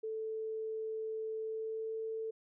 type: tone with pitch glide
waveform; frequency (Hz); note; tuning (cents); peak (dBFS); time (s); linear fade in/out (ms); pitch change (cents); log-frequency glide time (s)
sine; 440.1 to 444.2; A4 to A4; 0 to +16; -36; 0.03-2.31; 10; +16; 1.38-1.99
effects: none